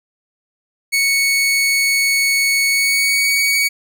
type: tone with pitch glide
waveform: sawtooth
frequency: 2217 to 2247 Hz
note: C#7 to C#7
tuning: 0 to +23 cents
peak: -10 dBFS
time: 0.92-3.69 s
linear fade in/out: 20 ms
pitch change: +23 cents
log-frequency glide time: 2.68-3.31 s
effects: none